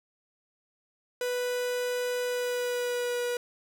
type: tone with pitch glide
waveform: 45% pulse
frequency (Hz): 493.9 to 486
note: B4 to B4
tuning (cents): 0 to -28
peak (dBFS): -28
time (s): 1.21-3.37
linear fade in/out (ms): 2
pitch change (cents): -28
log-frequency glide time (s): 2.25-3.21
effects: none